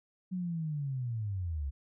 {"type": "linear sweep", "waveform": "sine", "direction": "down", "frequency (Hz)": [187.3, 65.41], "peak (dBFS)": -32, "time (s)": [0.31, 1.71], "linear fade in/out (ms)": 20, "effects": []}